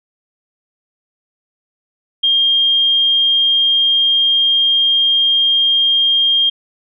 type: tone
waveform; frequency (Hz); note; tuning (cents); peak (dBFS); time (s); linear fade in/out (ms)
sine; 3215; G7; +43; -10; 2.23-6.5; 10
effects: none